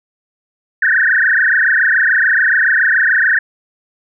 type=tone with frequency modulation; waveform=sine; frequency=1684 Hz; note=G#6; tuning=24 cents sharp; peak=-9 dBFS; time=0.82-3.39 s; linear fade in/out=5 ms; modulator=27 Hz; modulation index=7.2; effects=none